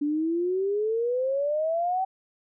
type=exponential sweep; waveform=sine; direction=up; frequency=287.4 to 770 Hz; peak=-23 dBFS; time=0.01-2.05 s; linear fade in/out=10 ms; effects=none